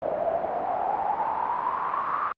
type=noise with band-pass filter sweep; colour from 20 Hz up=pink; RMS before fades=-27 dBFS; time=0.02-2.32 s; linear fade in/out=0 ms; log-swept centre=610 to 1200 Hz; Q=8.9; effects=low-pass 2000 Hz 12 dB/octave + Opus 32 kbps